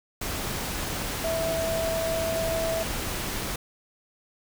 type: tone in noise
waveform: sine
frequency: 656 Hz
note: E5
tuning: 9 cents flat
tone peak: -26 dBFS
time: 1.24-2.83 s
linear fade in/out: 5 ms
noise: pink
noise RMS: -31 dBFS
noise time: 0.21-3.56 s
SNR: +2 dB
effects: none